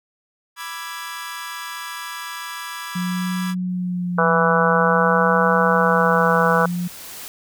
sawtooth chord, E dominant seventh, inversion second, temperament equal with one note detuned, 987.8 / 1174.7 / 1335.4 / 1661.2 Hz, B5 / D6 / E6 / G#6, 0 / 0 / +22 / 0 cents, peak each -31 / -31 / -34 / -30 dBFS, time 0.56-3.55 s, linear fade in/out 50 ms
sine tone with vibrato, 178.8 Hz, F3, 41 cents sharp, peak -21 dBFS, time 2.95-6.88 s, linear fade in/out 10 ms, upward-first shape sine, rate 0.49 Hz, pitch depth 37 cents each way
white noise with exponential growth, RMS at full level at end -34 dBFS, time 3.69-7.28 s, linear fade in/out 0 ms, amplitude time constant 780 ms
harmonic tone, 164.81 Hz, E3, in tune, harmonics 3 / 4 / 5 / 6 / 7 / 8 / 9, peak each -20 / -24 / -25 / -23 / -22 / -23 / -21 dBFS, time 4.18-6.66 s, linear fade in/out 5 ms
effects none

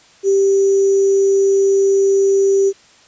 sine tone with sample-and-hold, 392 Hz, G4, in tune, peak -10 dBFS, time 0.23-2.73 s, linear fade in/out 50 ms, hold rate 6300 Hz, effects white hiss -48 dBFS RMS until 3.07 s + resampled to 16000 Hz

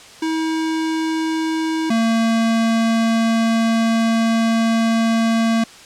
square tone pair in turn, 320.3 / 226.9 Hz, E4 / A#3, -50 / -47 cents, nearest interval tritone, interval 597 cents, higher first, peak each -19 / -15 dBFS, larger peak second, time 0.22-1.9 / 1.9-5.64 s, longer second, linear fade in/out 5 ms, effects white hiss -41 dBFS RMS until 5.85 s + low-pass 7000 Hz 12 dB/octave

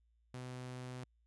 sawtooth tone, 126.3 Hz, B2, 39 cents sharp, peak -40 dBFS, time 0.34-1.04 s, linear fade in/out 2 ms, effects added 57 Hz sine -70 dBFS peak until 1.26 s + resampled to 24000 Hz

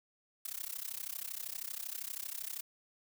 blue noise with amplitude modulation, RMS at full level -38 dBFS, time 0.45-2.61 s, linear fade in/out 5 ms, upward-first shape sine, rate 32.7 Hz, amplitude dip 95%, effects none

